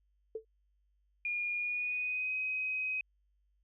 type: tone with exponential decay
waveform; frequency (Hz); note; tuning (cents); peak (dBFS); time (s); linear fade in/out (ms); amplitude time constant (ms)
sine; 441.8; A4; +7; -32; 0.35-0.45; 5; 21
type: tone with pitch glide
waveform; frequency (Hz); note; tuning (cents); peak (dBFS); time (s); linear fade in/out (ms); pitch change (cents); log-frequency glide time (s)
sine; 2428 to 2524; D#7 to D#7; -43 to +24; -32; 1.25-3.01; 2; +67; 1.55-2.35
effects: added 50 Hz sine -70 dBFS peak until 3.63 s